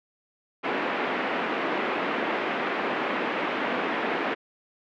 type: band-pass noise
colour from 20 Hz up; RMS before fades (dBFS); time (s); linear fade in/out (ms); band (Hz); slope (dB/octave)
pink; -28; 0.63-4.35; 20; 250 to 2600; 24
effects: none